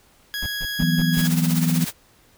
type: tone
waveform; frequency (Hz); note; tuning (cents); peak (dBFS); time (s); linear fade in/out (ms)
20% pulse; 1661.2; G#6; 0; -21; 0.34-1.27; 0
type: noise bursts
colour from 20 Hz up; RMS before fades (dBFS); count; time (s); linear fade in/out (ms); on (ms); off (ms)
brown; -29; 5; 0.42-1.21; 5; 46; 140
type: chord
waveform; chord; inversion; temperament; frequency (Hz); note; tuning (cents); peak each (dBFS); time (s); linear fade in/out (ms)
sine; E suspended second; none; equal; 164.81 / 185 / 246.9; E3 / F#3 / B3; 0 / 0 / 0; -19 / -24 / -24; 0.79-1.85; 10
type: noise with tremolo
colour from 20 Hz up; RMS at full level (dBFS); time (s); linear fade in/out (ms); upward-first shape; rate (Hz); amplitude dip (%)
white; -27; 1.12-1.93; 50; sine; 16; 60
effects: pink hiss -56 dBFS RMS until 2.37 s